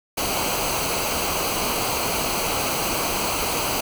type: noise with comb filter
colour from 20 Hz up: pink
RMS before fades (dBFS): -24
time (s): 0.17-3.81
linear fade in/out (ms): 10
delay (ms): 0.56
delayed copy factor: -0.65
effects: none